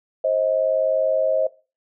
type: tone pair together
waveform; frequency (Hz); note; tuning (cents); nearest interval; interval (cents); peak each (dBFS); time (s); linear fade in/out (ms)
sine; 530 / 630.3; C5 / D#5; +22 / +22; minor third; 300; -20; 0.24-1.47; 5
effects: noise-tail reverb RT60 0.3 s tail -18 dB re dry